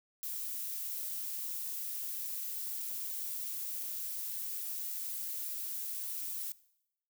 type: noise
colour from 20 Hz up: violet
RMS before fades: -39 dBFS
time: 0.23-6.52 s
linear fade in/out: 0 ms
effects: noise-tail reverb RT60 0.8 s tail -20 dB re dry